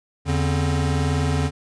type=tone cluster; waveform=square; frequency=82.7 / 144.8 / 266.4 Hz; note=E2 / D3 / C4; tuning=+6 / -24 / +31 cents; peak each=-23 / -23 / -29 dBFS; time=0.25-1.51 s; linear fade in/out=50 ms; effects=resampled to 22050 Hz